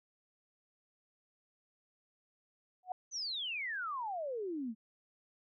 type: tone with exponential growth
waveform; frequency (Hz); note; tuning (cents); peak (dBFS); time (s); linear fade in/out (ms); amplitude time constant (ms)
sine; 735; F#5; -12; -31; 2.83-2.92; 2; 18
type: exponential sweep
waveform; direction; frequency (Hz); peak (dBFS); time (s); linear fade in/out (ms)
sine; down; 6272 to 210.4; -36; 3.11-4.75; 50
effects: none